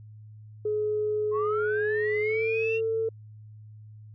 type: tone with pitch glide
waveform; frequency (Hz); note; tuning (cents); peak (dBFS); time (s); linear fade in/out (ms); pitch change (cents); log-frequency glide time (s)
sine; 423.8 to 447.4; G#4 to A4; +35 to +29; -24; 0.65-3.09; 5; +94; 2.22-2.42
type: linear sweep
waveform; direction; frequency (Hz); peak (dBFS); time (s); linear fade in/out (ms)
sine; up; 1046.5 to 2776; -29; 1.31-2.81; 50
effects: tanh soft clip ceiling -16 dBFS + added 107 Hz sine -44 dBFS peak until 4.14 s